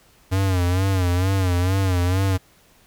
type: tone with vibrato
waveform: square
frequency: 92.5 Hz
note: F#2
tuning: in tune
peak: -18 dBFS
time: 0.31-2.38 s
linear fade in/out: 20 ms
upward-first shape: sine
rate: 2.2 Hz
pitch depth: 90 cents each way
effects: pink hiss -55 dBFS RMS until 2.86 s